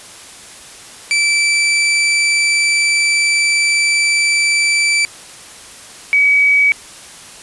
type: tone pair in turn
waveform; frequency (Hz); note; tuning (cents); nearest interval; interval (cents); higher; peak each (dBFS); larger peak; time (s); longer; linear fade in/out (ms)
sawtooth / sine; 2325 / 2273; D7 / C#7; -18 / +43; unison; 39; first; -8; neither; 1.11-5.05 / 6.13-6.72; first; 0
effects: white hiss -36 dBFS RMS until 7.42 s + resampled to 24000 Hz